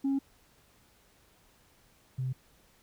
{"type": "tone pair in turn", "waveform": "sine", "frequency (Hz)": [273.6, 129.39], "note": ["C#4", "C3"], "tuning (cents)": [-23, -19], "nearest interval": "octave + minor second", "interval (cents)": 1296, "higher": "first", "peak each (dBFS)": [-24, -29], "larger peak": "first", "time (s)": [[0.04, 0.19], [2.18, 2.33]], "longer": "neither", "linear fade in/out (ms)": 10, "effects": ["tanh soft clip ceiling -24 dBFS", "pink hiss -64 dBFS RMS until 2.82 s"]}